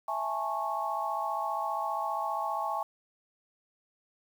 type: chord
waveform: sine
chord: A major seventh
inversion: second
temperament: just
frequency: 660 / 825 / 880 / 1100 Hz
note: E5 / G#5 / A5 / C#6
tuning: +2 / -12 / 0 / -14 cents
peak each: -37 / -34 / -36 / -34 dBFS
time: 0.08-2.83 s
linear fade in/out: 5 ms
effects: 9-bit